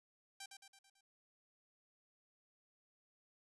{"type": "tone with echo", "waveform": "5% pulse", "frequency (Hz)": 784, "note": "G5", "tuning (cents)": 0, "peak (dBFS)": -36, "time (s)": [0.4, 0.46], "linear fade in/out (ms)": 5, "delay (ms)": 110, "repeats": 5, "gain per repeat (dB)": -5, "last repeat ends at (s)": 1.01, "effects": ["low-pass 11000 Hz 12 dB/octave"]}